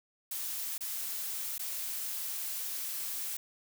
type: noise with dropouts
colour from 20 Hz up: blue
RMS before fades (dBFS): -37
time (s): 0.31-3.37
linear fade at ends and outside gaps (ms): 5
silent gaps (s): 0.78-0.807 / 1.581-1.593
effects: none